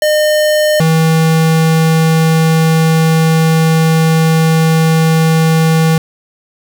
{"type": "tone pair in turn", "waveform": "square", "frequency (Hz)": [608, 161.04], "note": ["D#5", "E3"], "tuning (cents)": [-40, -40], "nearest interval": "octave + major seventh", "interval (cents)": 2300, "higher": "first", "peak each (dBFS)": [-9, -8], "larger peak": "second", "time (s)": [[0.02, 0.8], [0.8, 5.98]], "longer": "second", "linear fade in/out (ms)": 2, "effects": []}